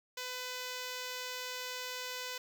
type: tone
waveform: 5% pulse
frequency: 502 Hz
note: B4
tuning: 28 cents sharp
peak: -27 dBFS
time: 0.17-2.38 s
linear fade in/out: 5 ms
effects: none